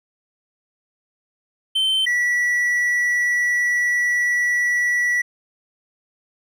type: tone pair in turn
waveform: triangle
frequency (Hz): 3093 / 1948.5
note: G7 / B6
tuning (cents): -24 / -24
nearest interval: minor sixth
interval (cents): 800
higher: first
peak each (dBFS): -15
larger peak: neither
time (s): 1.75-2.06 / 2.06-5.22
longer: second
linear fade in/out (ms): 10
effects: none